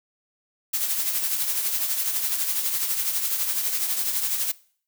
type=noise with tremolo; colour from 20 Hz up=blue; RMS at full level=-23 dBFS; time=0.73-4.52 s; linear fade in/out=10 ms; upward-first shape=triangle; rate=12 Hz; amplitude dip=55%; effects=noise-tail reverb RT60 0.5 s tail -21 dB re dry